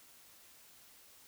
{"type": "silence", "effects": ["white hiss -60 dBFS RMS until 1.27 s"]}